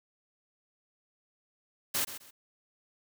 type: noise with echo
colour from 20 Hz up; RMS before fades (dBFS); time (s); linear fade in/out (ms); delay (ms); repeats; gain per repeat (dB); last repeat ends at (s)
white; -30; 1.94-2.05; 10; 130; 2; -12; 2.31
effects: none